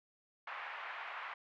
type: band-pass noise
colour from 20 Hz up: pink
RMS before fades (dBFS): -45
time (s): 0.47-1.34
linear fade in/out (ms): 5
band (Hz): 840 to 2400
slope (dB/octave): 24
effects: none